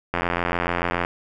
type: click train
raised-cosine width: 0.5 ms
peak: -7 dBFS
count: 80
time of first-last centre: 0.14-1.049 s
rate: 86.9 Hz
effects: none